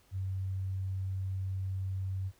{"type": "tone", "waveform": "sine", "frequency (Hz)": 95.1, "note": "F#2", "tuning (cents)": 48, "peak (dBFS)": -32, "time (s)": [0.11, 2.32], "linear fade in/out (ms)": 50, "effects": ["pink hiss -66 dBFS RMS until 2.39 s"]}